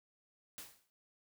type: noise with exponential decay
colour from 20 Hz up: white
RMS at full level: -45 dBFS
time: 0.58-0.9 s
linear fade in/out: 0 ms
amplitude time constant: 69 ms
effects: none